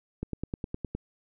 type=click train; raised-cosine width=3 ms; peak=-19 dBFS; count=8; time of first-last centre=0.23-0.95 s; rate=9.72 Hz; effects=none